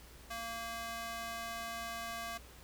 square tone with high-pass filter, 230 Hz, A#3, 23 cents flat, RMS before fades -42 dBFS, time 0.3-2.38 s, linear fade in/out 10 ms, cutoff 870 Hz, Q 1, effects added 60 Hz sine -57 dBFS peak until 2.63 s + pink hiss -57 dBFS RMS until 2.63 s

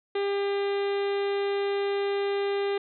harmonic tone, 400 Hz, G4, 35 cents sharp, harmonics 1 / 2 / 3 / 4 / 5 / 6 / 7 / 8 / 9 / 10, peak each -25 / -36 / -41 / -43 / -41 / -44 / -46 / -47 / -45 / -50 dBFS, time 0.15-2.78 s, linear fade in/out 5 ms, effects none

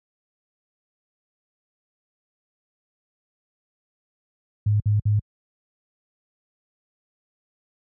sine tone bursts, 104.7 Hz, G#2, 15 cents sharp, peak -16 dBFS, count 3, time 4.66-5.194 s, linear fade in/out 5 ms, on 140 ms, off 57 ms, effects high-pass 60 Hz 12 dB/octave

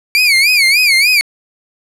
30% pulse tone with vibrato, 2300 Hz, D7, 37 cents flat, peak -5 dBFS, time 0.15-1.21 s, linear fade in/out 0 ms, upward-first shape sine, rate 3.4 Hz, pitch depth 160 cents each way, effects low-pass 12000 Hz 12 dB/octave

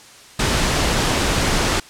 pink noise, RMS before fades -18 dBFS, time 0.39-1.8 s, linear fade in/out 5 ms, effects white hiss -43 dBFS RMS until 1.89 s + low-pass 8000 Hz 12 dB/octave

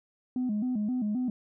sine tone with vibrato, 230 Hz, A#3, 23 cents flat, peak -25 dBFS, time 0.36-1.3 s, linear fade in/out 2 ms, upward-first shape square, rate 3.8 Hz, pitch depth 160 cents each way, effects tanh soft clip ceiling -24 dBFS

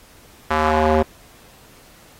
square tone with band-pass filter sweep, 77.78 Hz, D#2, in tune, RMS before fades -17 dBFS, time 0.5-1.03 s, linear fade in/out 10 ms, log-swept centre 1200 to 510 Hz, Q 1.3, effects pink hiss -49 dBFS RMS until 2.19 s + AAC 48 kbps

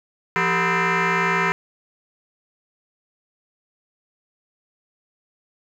sine tone with frequency modulation, 392 Hz, G4, in tune, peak -15 dBFS, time 0.36-1.52 s, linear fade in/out 0 ms, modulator 282 Hz, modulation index 7, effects tanh soft clip ceiling -16 dBFS + 9-bit

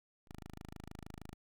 5% pulse tone, 26.44 Hz, G#0, 32 cents sharp, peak -37 dBFS, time 0.27-1.34 s, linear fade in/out 10 ms, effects none

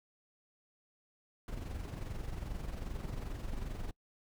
brown noise with amplitude modulation, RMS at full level -38 dBFS, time 1.48-3.91 s, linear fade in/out 2 ms, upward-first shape sine, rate 22.5 Hz, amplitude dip 55%, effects noise-tail reverb RT60 0.1 s tail -24 dB re dry

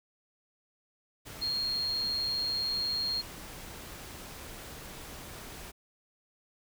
sine tone in noise, 4247 Hz, C8, 25 cents sharp, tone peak -29 dBFS, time 1.41-3.22 s, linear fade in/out 20 ms, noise pink, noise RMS -45 dBFS, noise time 1.25-5.72 s, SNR +13 dB, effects none

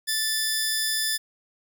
15% pulse tone pair together, 1760 / 4978 Hz, A6 / D#8, 0 / 0 cents, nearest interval octave + tritone, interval 1800 cents, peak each -20 dBFS, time 0.07-1.18 s, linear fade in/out 20 ms, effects none

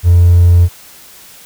triangle tone with hard clipping, 87.31 Hz, F2, in tune, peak -4 dBFS, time 0.03-0.69 s, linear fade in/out 50 ms, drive 4 dB, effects white hiss -38 dBFS RMS until 1.45 s

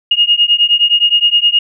sine beating tone pair, 2852 / 2861.6 Hz, F7 / F7, +36 / +41 cents, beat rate 9.6 Hz, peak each -11 dBFS, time 0.11-1.59 s, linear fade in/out 5 ms, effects none

